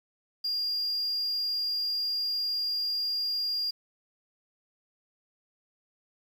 sine tone, 4813 Hz, D8, 42 cents sharp, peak -25 dBFS, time 0.44-3.71 s, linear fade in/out 10 ms, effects tanh soft clip ceiling -26 dBFS + 9-bit

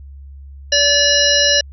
harmonic tone with a mistuned harmonic, 577 Hz, D5, 31 cents flat, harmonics 1 / 3 / 5 / 7 / 9 / 10, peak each -18 / -18 / -18 / -18 / -18 / -18 dBFS, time 0.72-1.61 s, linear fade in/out 5 ms, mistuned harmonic 10, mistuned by -26 cents, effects added 69 Hz sine -33 dBFS peak until 1.72 s

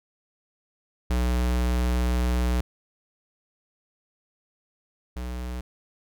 square tone pair in turn, 61.2 / 61.55 Hz, B1 / B1, -15 / -5 cents, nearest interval unison, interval 10 cents, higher second, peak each -22 / -31 dBFS, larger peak first, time 1.1-2.61 / 5.16-5.61 s, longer first, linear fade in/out 5 ms, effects none

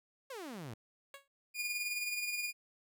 sawtooth exponential sweep, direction down, 564 to 102.5 Hz, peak -39 dBFS, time 0.3-0.74 s, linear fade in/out 5 ms
10% pulse tone with exponential decay, 554.4 Hz, C#5, in tune, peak -37 dBFS, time 1.14-1.28 s, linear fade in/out 2 ms, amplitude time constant 30 ms
sawtooth tone with tremolo, 2433 Hz, D#7, 39 cents flat, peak -30 dBFS, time 1.54-2.53 s, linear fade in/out 50 ms, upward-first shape sine, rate 19 Hz, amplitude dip 45%
effects none

